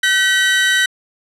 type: tone pair together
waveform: 30% pulse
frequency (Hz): 1526.3 / 1923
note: G6 / B6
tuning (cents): -47 / -47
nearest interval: major third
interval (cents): 400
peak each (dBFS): -12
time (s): 0.03-0.86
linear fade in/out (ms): 5
effects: low-pass 9000 Hz 12 dB/octave